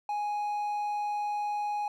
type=tone; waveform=triangle; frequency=830.6 Hz; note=G#5; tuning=in tune; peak=-27 dBFS; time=0.09-1.88 s; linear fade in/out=2 ms; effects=none